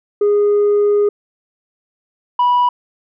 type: tone pair in turn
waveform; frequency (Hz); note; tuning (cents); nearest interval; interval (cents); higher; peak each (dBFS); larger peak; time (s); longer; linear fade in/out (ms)
sine; 411.9 / 979.7; G#4 / B5; -14 / -14; octave + minor third; 1500; second; -8; neither; 0.21-1.09 / 2.39-2.69; first; 5
effects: tanh soft clip ceiling -9 dBFS